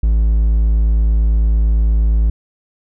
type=tone; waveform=triangle; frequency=54.4 Hz; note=A1; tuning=19 cents flat; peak=-8 dBFS; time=0.03-2.3 s; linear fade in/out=5 ms; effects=none